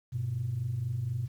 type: tone pair together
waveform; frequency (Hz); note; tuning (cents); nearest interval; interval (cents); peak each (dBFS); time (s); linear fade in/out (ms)
sine; 99.39 / 123.47; G2 / B2; +24 / 0; major third; 376; -35 / -30; 0.12-1.28; 20
effects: tanh soft clip ceiling -23 dBFS + 10-bit